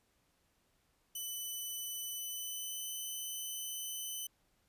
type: tone with pitch glide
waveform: 5% pulse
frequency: 2996 to 3026 Hz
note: F#7 to F#7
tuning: +21 to +38 cents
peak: -31 dBFS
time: 1.15-4.27 s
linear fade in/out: 5 ms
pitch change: +17 cents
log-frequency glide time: 2.14-2.89 s
effects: pink hiss -75 dBFS RMS until 4.68 s + resampled to 32000 Hz